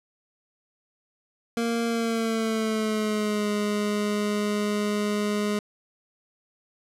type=tone with pitch glide; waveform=25% pulse; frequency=232.1 to 208 Hz; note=A#3 to G#3; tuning=-7 to +3 cents; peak=-20 dBFS; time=1.57-5.59 s; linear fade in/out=2 ms; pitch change=-190 cents; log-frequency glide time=1.86-3.48 s; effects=low-pass 11000 Hz 12 dB/octave